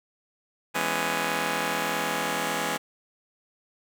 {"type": "chord", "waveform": "5% pulse", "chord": "C# minor seventh", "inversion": "first", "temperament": "just", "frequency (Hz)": [166.31, 207.9, 249.5, 277.2], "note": ["E3", "G#3", "B3", "C#4"], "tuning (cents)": [16, 2, 18, 0], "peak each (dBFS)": -21, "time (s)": [0.74, 2.78], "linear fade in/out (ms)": 20, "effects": []}